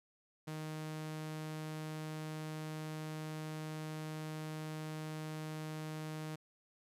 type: tone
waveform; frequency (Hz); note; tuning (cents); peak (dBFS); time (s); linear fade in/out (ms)
sawtooth; 155.56; D#3; 0; -37; 0.47-6.36; 10
effects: resampled to 32000 Hz + 12-bit